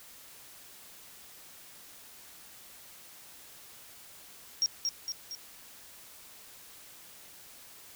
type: tone with echo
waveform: triangle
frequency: 5588 Hz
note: F8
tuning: in tune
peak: -21 dBFS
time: 4.62-4.66 s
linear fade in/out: 0 ms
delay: 230 ms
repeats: 3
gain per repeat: -5 dB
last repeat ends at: 5.35 s
effects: tanh soft clip ceiling -21 dBFS + white hiss -52 dBFS RMS until 7.95 s